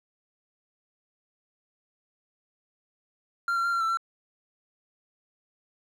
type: tone with pitch steps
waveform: triangle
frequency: 1385 / 1366 / 1387 / 1370 / 1331 / 1353 Hz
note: F6 / F6 / F6 / F6 / E6 / E6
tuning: -15 / -39 / -12 / -34 / +16 / +45 cents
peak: -22 dBFS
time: 3.48-3.972 s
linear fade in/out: 2 ms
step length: 82 ms
effects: none